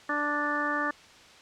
harmonic tone, 293.7 Hz, D4, in tune, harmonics 1 / 2 / 3 / 4 / 5 / 6, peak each -34 / -36 / -37 / -31 / -35 / -31 dBFS, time 0.09-0.91 s, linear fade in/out 5 ms, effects white hiss -52 dBFS RMS until 1.41 s + low-pass 5000 Hz 12 dB/octave

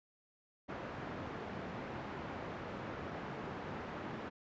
pink band-pass noise, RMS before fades -44 dBFS, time 0.68-4.3 s, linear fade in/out 20 ms, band 120 to 1600 Hz, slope 12 dB/octave, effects resampled to 16000 Hz

